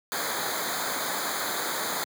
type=noise with comb filter; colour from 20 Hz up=pink; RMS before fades=-30 dBFS; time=0.12-2.04 s; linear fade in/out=0 ms; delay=0.36 ms; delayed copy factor=-0.95; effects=high-pass 150 Hz 12 dB/octave